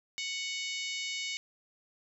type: harmonic tone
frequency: 740 Hz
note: F#5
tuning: in tune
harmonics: 3 / 4 / 5 / 6 / 7 / 8 / 9 / 10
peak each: -38 / -40 / -42 / -44 / -45 / -46 / -47 / -48 dBFS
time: 0.18-1.37 s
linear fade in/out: 0 ms
effects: none